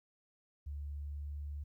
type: tone with pitch glide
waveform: sine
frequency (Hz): 72.2 to 72.74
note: D2 to D2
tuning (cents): -29 to -16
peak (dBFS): -39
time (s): 0.66-1.64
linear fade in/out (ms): 10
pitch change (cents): +13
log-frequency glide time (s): 0.9-1.35
effects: 13-bit